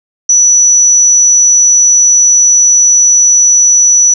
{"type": "tone", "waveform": "sine", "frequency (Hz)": 5920, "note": "F#8", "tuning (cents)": 0, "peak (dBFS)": -3, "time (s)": [0.29, 4.14], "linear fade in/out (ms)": 5, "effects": []}